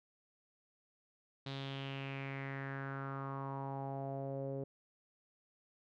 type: tone with low-pass filter sweep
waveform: sawtooth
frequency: 136.6 Hz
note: C#3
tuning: 25 cents flat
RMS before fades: -42 dBFS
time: 1.46-4.64 s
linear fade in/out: 5 ms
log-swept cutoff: 3900 to 480 Hz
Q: 4.6
effects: none